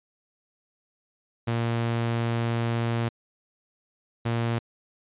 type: tone pair in turn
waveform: sawtooth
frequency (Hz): 116.54 / 116.54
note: A#2 / A#2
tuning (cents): 0 / 0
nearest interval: unison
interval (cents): 0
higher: neither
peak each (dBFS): -20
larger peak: neither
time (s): 1.47-3.09 / 4.25-4.59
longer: first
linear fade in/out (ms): 10
effects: resampled to 8000 Hz